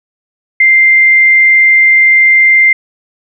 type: tone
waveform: sine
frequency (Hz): 2093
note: C7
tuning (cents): 0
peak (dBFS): -3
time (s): 0.6-2.73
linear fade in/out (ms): 5
effects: none